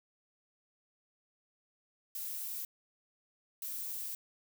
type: noise bursts at uneven times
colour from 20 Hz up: violet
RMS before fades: -40 dBFS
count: 2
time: 2.15-2.65 / 3.62-4.15 s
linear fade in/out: 2 ms
effects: none